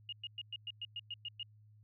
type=tone bursts; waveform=sine; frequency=2856 Hz; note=F7; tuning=38 cents sharp; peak=-39 dBFS; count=10; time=0.09-1.43 s; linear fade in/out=2 ms; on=35 ms; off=110 ms; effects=added 106 Hz sine -59 dBFS peak until 1.83 s